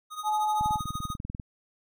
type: tone with tremolo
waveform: square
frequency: 1244.5 Hz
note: D#6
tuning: in tune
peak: -31 dBFS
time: 0.1-1.17 s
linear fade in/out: 50 ms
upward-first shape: triangle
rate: 13 Hz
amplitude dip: 85%
type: tone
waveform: sine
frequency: 852 Hz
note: G#5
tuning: 44 cents sharp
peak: -24 dBFS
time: 0.23-0.8 s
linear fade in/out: 50 ms
type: click train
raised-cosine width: 5 ms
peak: -23 dBFS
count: 17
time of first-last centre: 0.61-1.398 s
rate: 20.3 Hz
effects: none